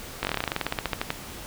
slowing click train, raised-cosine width 0.3 ms, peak -9 dBFS, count 20, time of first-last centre 0.23-1.104 s, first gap 19 ms, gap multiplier 1.09, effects pink hiss -40 dBFS RMS until 1.46 s

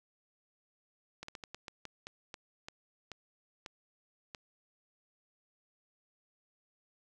slowing click train, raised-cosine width 0.2 ms, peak -26 dBFS, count 13, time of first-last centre 1.23-4.348 s, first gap 54 ms, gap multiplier 1.26, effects none

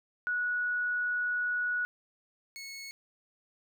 sine / 20% pulse tone pair in turn, 1465 / 2195 Hz, F#6 / C#7, -18 / -18 cents, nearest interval perfect fifth, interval 700 cents, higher second, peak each -28 / -36 dBFS, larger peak first, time 0.27-1.85 / 2.56-2.91 s, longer first, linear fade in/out 0 ms, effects none

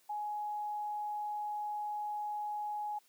sine tone, 837 Hz, G#5, 13 cents sharp, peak -35 dBFS, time 0.09-2.99 s, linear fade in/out 10 ms, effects white hiss -68 dBFS RMS until 3.08 s + high-pass 200 Hz 12 dB/octave

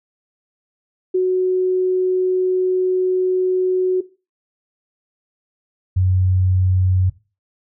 sine tone pair in turn, 369.5 / 92.67 Hz, F#4 / F#2, -2 / +3 cents, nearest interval 2 octaves, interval 2395 cents, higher first, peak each -13 dBFS, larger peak neither, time 1.14-4.01 / 5.96-7.1 s, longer first, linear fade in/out 10 ms, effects noise-tail reverb RT60 0.3 s tail -17 dB re dry

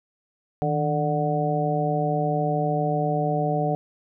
harmonic tone with a mistuned harmonic, 147.8 Hz, D3, 11 cents sharp, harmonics 1 / 2 / 3 / 4 / 5, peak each -25 / -31 / -29 / -28 / -26 dBFS, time 0.62-3.75 s, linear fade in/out 0 ms, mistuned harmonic 1, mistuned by +99 cents, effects none

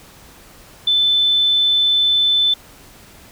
sine tone, 3520 Hz, A7, in tune, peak -12 dBFS, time 0.87-2.54 s, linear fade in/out 5 ms, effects pink hiss -44 dBFS RMS until 3.31 s

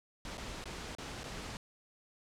pink noise with dropouts, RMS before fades -43 dBFS, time 0.25-1.57 s, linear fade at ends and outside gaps 1 ms, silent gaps 0.373-0.379 / 0.641-0.656 / 0.951-0.984 / 1.234-1.24 s, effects low-pass 7000 Hz 12 dB/octave

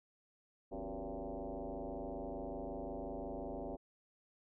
sine tone with frequency modulation, 146.3 Hz, D3, 6 cents flat, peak -40 dBFS, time 0.71-3.77 s, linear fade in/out 20 ms, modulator 106 Hz, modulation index 5.8, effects none

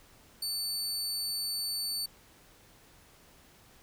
sawtooth tone, 4500 Hz, C#8, 25 cents sharp, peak -29 dBFS, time 0.42-2.06 s, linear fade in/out 5 ms, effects pink hiss -59 dBFS RMS until 3.82 s

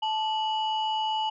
sine tone pair together, 872.3 / 2938 Hz, A5 / F#7, -15 / -13 cents, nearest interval octave + major sixth, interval 2102 cents, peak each -25 / -30 dBFS, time 0.02-1.3 s, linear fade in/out 10 ms, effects tanh soft clip ceiling -20 dBFS

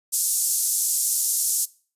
white band-pass noise, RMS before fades -23 dBFS, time 0.12-1.66 s, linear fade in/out 20 ms, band 6200 to 12000 Hz, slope 24 dB/octave, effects noise-tail reverb RT60 0.4 s tail -21 dB re dry + resampled to 32000 Hz

